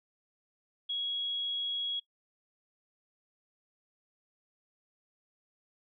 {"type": "tone", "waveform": "sine", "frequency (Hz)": 3322, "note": "G#7", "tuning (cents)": 0, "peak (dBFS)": -31, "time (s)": [0.89, 2], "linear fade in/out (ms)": 10, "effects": ["noise-tail reverb RT60 0.1 s tail -21 dB re dry"]}